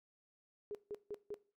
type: tone bursts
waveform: sine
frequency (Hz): 415.3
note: G#4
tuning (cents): 0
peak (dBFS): -40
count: 4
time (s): 0.71-1.342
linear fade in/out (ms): 0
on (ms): 38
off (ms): 160
effects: noise-tail reverb RT60 0.4 s tail -19 dB re dry